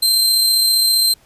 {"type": "tone with amplitude modulation", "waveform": "sawtooth", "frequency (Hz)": 4130, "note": "C8", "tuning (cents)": -23, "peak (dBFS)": -8, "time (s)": [0.02, 1.14], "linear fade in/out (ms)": 10, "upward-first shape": "sine", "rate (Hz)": 35.1, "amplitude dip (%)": 25, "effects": ["pink hiss -53 dBFS RMS until 1.25 s", "resampled to 32000 Hz"]}